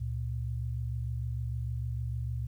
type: tone pair together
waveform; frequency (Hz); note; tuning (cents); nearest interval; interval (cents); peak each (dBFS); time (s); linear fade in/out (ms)
sine; 70.9 / 117.54; C#2 / A#2; +40 / +15; major sixth; 875; -35 / -33; 0-2.47; 10
effects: 11-bit